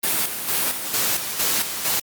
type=noise with tremolo; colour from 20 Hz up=white; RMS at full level=-21 dBFS; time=0.03-2 s; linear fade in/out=10 ms; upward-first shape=square; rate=2.2 Hz; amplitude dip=55%; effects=high-pass 100 Hz 12 dB/octave + Opus 32 kbps